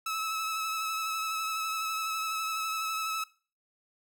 sawtooth tone with vibrato, 1300 Hz, E6, 24 cents flat, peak -27 dBFS, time 0.06-3.24 s, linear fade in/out 5 ms, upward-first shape sine, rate 12 Hz, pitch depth 21 cents each way, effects noise-tail reverb RT60 0.4 s tail -21 dB re dry

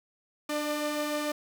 sawtooth tone pair together, 296.1 / 599 Hz, D4 / D5, +14 / +34 cents, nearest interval octave, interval 1220 cents, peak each -28 dBFS, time 0.49-1.32 s, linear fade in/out 5 ms, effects 9-bit

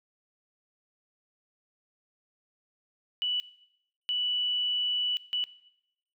sine tone bursts at uneven times, 2960 Hz, F#7, in tune, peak -26 dBFS, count 3, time 3.22-3.4 / 4.09-5.17 / 5.33-5.44 s, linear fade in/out 0 ms, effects noise-tail reverb RT60 0.8 s tail -19 dB re dry

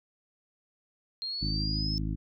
sine exponential sweep, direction up, 4186 to 5274 Hz, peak -32 dBFS, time 1.22-1.98 s, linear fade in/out 0 ms
harmonic tone, 52.8 Hz, G#1, 29 cents sharp, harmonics 1 / 2 / 3 / 4 / 5 / 6, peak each -32 / -36 / -35 / -41 / -39 / -42 dBFS, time 1.41-2.16 s, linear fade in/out 20 ms
effects none

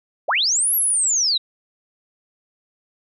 sine linear two-way sweep, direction up then down, 408.1 to 11710 to 3726 Hz, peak -16 dBFS, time 0.28-1.38 s, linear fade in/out 10 ms, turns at 0.75 s, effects none

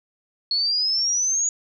sine exponential sweep, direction up, 4329 to 6800 Hz, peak -19 dBFS, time 0.51-1.49 s, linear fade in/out 2 ms, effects none

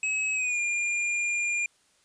square tone with pitch glide, 2565 to 2407 Hz, E7 to D7, -48 to +42 cents, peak -26 dBFS, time 0.03-1.66 s, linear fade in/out 2 ms, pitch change -110 cents, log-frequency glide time 0.34-0.59 s, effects white hiss -65 dBFS RMS until 2.04 s + resampled to 22050 Hz

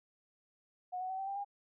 sine tone with pitch steps, 729 / 743.9 / 759.1 / 774.6 / 790.4 / 806.5 Hz, F#5 / F#5 / F#5 / G5 / G5 / G5, -26 / +9 / +44 / -21 / +14 / +49 cents, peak -36 dBFS, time 0.92-1.448 s, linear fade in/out 20 ms, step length 88 ms, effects none

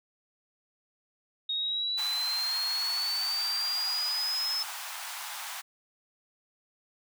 sine linear sweep, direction up, 3729 to 5220 Hz, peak -28 dBFS, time 1.49-4.63 s, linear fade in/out 5 ms
pink high-pass noise, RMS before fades -39 dBFS, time 1.97-5.62 s, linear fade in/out 20 ms, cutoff 750 Hz, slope 48 dB/octave
effects none

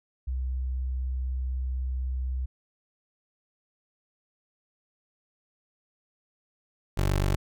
sine / 20% pulse tone pair in turn, 64 / 48.24 Hz, C2 / G1, -38 / -27 cents, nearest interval perfect fourth, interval 489 cents, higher first, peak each -27 / -18 dBFS, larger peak second, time 0.27-2.46 / 6.97-7.36 s, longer first, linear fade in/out 10 ms, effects none

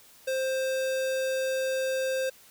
square tone, 525 Hz, C5, 6 cents sharp, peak -27 dBFS, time 0.27-2.3 s, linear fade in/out 10 ms, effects white hiss -55 dBFS RMS until 2.5 s

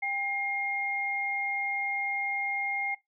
sine tone pair together, 798 / 2130 Hz, G5 / C7, +31 / +30 cents, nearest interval octave + perfect fourth, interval 1699 cents, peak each -34 / -29 dBFS, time 0.02-2.95 s, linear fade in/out 10 ms, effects noise-tail reverb RT60 0.2 s tail -22 dB re dry

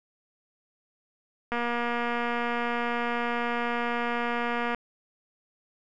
click train, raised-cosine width 0.5 ms, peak -15 dBFS, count 769, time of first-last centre 1.52-4.747 s, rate 238 Hz, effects none

